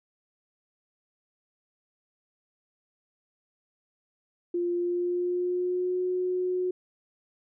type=tone with pitch glide; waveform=sine; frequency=349.2 to 364.7 Hz; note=F4 to F#4; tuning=0 to -25 cents; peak=-25 dBFS; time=4.54-6.71 s; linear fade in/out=5 ms; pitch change=+75 cents; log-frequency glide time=4.72-6.01 s; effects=none